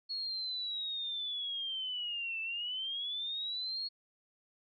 sine linear two-way sweep, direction down then up, 4340 to 2637 to 4340 Hz, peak -35 dBFS, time 0.09-3.89 s, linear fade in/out 20 ms, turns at 2.41 s, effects none

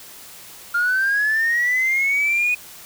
sine linear sweep, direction up, 1396.9 to 2490 Hz, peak -15 dBFS, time 0.74-2.55 s, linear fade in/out 10 ms, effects tanh soft clip ceiling -13 dBFS + white hiss -41 dBFS RMS until 2.85 s

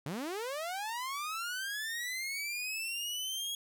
sawtooth linear sweep, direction up, 129.5 to 3322 Hz, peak -32 dBFS, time 0.06-3.55 s, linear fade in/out 2 ms, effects none

